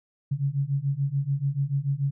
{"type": "beating tone pair", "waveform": "sine", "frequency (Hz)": [135.8, 142.7], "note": ["C#3", "D3"], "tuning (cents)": [-35, -49], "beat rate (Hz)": 6.9, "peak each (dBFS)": [-27, -26], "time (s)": [0.31, 2.11], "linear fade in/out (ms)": 10, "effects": []}